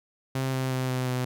sawtooth tone with pitch steps, 132.2 / 130.76 / 129.33 / 127.92 / 126.52 Hz, C3 / C3 / C3 / C3 / B2, +18 / -1 / -20 / -39 / +42 cents, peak -22 dBFS, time 0.35-1.25 s, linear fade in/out 5 ms, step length 180 ms, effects none

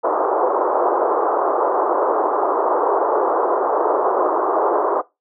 pink band-pass noise, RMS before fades -18 dBFS, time 0.03-5.02 s, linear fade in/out 20 ms, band 360 to 1200 Hz, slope 48 dB/octave, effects noise-tail reverb RT60 0.2 s tail -19 dB re dry

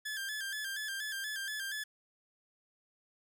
sawtooth tone with vibrato, 1653 Hz, G#6, 9 cents flat, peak -33 dBFS, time 0.05-1.84 s, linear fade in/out 10 ms, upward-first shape square, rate 4.2 Hz, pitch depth 69 cents each way, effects none

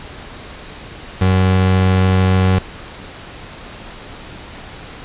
30% pulse tone, 93.5 Hz, F#2, 19 cents sharp, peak -8 dBFS, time 1.21-2.59 s, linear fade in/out 5 ms, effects pink hiss -34 dBFS RMS until 5.04 s + resampled to 8000 Hz

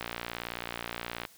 click train, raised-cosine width 0.3 ms, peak -18 dBFS, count 74, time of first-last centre 0.01-1.251 s, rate 58.8 Hz, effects white hiss -57 dBFS RMS until 1.37 s

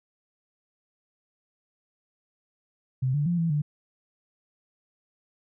sine tone with pitch steps, 129.8 / 146.2 / 173.5 / 166.1 / 148.1 Hz, C3 / D3 / F3 / E3 / D3, -13 / -7 / -11 / +13 / +15 cents, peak -22 dBFS, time 3.02-3.62 s, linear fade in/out 10 ms, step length 120 ms, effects none

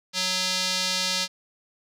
square tone with band-pass filter, 185 Hz, F#3, in tune, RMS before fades -26 dBFS, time 0.13-1.28 s, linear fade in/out 50 ms, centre 4600 Hz, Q 2.1, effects none

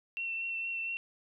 sine tone with vibrato, 2706 Hz, E7, 45 cents sharp, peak -33 dBFS, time 0.17-0.97 s, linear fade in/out 0 ms, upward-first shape triangle, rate 4.3 Hz, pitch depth 19 cents each way, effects none

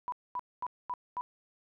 sine tone bursts, 987.8 Hz, B5, in tune, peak -32 dBFS, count 5, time 0.08-1.21 s, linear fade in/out 0 ms, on 42 ms, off 230 ms, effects none

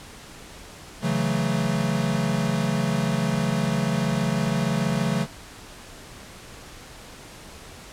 square chord, F# minor seventh, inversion second, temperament equal, 138.59 / 164.81 / 185 / 220 Hz, C#3 / E3 / F#3 / A3, 0 / 0 / 0 / 0 cents, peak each -28 dBFS, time 1.01-5.27 s, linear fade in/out 50 ms, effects pink hiss -43 dBFS RMS until 7.92 s + low-pass 10000 Hz 12 dB/octave

